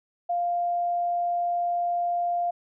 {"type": "tone", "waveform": "sine", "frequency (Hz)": 698.5, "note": "F5", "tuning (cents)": 0, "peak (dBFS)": -23, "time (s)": [0.29, 2.51], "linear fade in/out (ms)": 10, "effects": []}